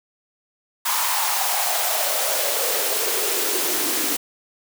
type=noise with high-pass filter sweep; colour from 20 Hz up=white; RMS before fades=-22 dBFS; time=0.85-4.17 s; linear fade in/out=10 ms; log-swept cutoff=1000 to 290 Hz; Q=5.1; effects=none